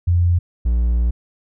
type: tone pair in turn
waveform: sine / triangle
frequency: 87.31 / 58.92 Hz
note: F2 / A#1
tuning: 0 / +19 cents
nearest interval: perfect fifth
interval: 681 cents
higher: first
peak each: -12 dBFS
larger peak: neither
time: 0.07-0.39 / 0.65-1.11 s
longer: second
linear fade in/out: 10 ms
effects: none